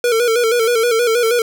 square tone with vibrato, 466.2 Hz, A#4, in tune, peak -13 dBFS, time 0.04-1.42 s, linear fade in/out 2 ms, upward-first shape square, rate 6.3 Hz, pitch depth 64 cents each way, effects none

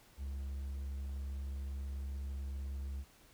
triangle tone, 68.4 Hz, C#2, 23 cents flat, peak -36 dBFS, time 0.17-3.05 s, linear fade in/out 50 ms, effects pink hiss -63 dBFS RMS until 3.33 s

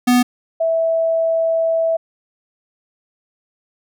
square / sine tone pair in turn, 246.9 / 655.3 Hz, B3 / E5, 0 / -10 cents, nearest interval octave + perfect fourth, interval 1690 cents, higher second, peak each -11 / -14 dBFS, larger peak first, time 0.07-0.23 / 0.6-1.97 s, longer second, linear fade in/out 10 ms, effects none

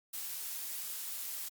blue noise, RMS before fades -40 dBFS, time 0.13-1.49 s, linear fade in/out 10 ms, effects Opus 48 kbps

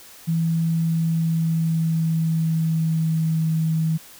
sine tone with pitch glide, 164.3 to 160.36 Hz, E3 to E3, -5 to -47 cents, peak -18 dBFS, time 0.27-3.98 s, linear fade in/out 20 ms, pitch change -42 cents, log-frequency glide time 0.66-3.46 s, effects white hiss -45 dBFS RMS until 4.19 s

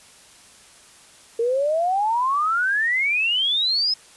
sine exponential sweep, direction up, 452.7 to 5190 Hz, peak -18 dBFS, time 1.39-3.94 s, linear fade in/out 5 ms, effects white hiss -49 dBFS RMS until 4.16 s + resampled to 24000 Hz

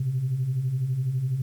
sine beating tone pair, 120 / 132 Hz, B2 / C3, -49 / +16 cents, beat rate 12 Hz, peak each -31 / -23 dBFS, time 0-1.42 s, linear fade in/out 5 ms, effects tanh soft clip ceiling -18 dBFS + 9-bit

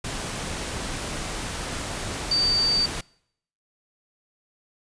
sine tone in noise, 4620 Hz, D8, 29 cents flat, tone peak -19 dBFS, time 2.31-2.86 s, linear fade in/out 5 ms, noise pink, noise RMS -31 dBFS, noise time 0.04-3.01 s, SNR +9 dB, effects noise-tail reverb RT60 0.7 s tail -24 dB re dry + resampled to 22050 Hz

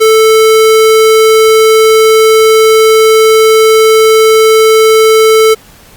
square tone, 440 Hz, A4, in tune, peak -3 dBFS, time 0-5.55 s, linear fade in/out 20 ms, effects pink hiss -38 dBFS RMS until 5.96 s + Opus 48 kbps

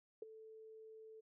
sine tone with ADSR envelope, 440 Hz, A4, in tune, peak -40 dBFS, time 0.22-1.21 s, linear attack 4 ms, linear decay 13 ms, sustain -14 dB, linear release 15 ms, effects none

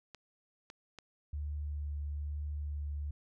clicks, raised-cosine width 0.2 ms, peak -30 dBFS, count 3, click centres 0.147 / 0.701 / 0.987 s
sine tone with vibrato, 73.42 Hz, D2, in tune, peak -35 dBFS, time 1.33-3.11 s, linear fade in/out 5 ms, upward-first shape triangle, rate 1.1 Hz, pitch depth 14 cents each way
effects none

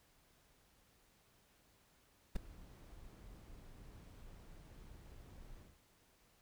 brown noise with ADSR envelope, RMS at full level -34 dBFS, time 2.35-5.8 s, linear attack 12 ms, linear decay 6 ms, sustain -22 dB, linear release 230 ms, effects pink hiss -71 dBFS RMS until 6.41 s

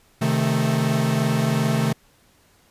45% pulse chord, A diminished, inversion first, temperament equal with one note detuned, 132.79 / 155.56 / 220 Hz, C3 / Eb3 / A3, +26 / 0 / 0 cents, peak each -23 dBFS, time 0.21-1.93 s, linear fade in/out 10 ms, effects pink hiss -58 dBFS RMS until 2.7 s + resampled to 32000 Hz

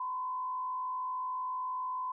sine tone with frequency modulation, 1016 Hz, B5, 49 cents sharp, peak -33 dBFS, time 0-2.12 s, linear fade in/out 5 ms, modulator 53.5 Hz, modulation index 0.4, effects none

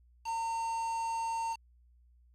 triangle tone with quantisation, 911 Hz, A#5, 40 cents flat, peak -30 dBFS, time 0.24-1.57 s, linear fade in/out 50 ms, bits 7, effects added 60 Hz sine -60 dBFS peak until 2.34 s + low-pass 7000 Hz 12 dB/octave

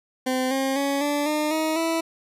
20% pulse tone with pitch steps, 257.4 / 268 / 279.1 / 290.6 / 302.6 / 315.1 / 328.1 Hz, C4 / C4 / C#4 / D4 / D#4 / D#4 / E4, -28 / +42 / +12 / -18 / -48 / +22 / -8 cents, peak -17 dBFS, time 0.26-2.01 s, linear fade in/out 10 ms, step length 250 ms, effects resampled to 32000 Hz

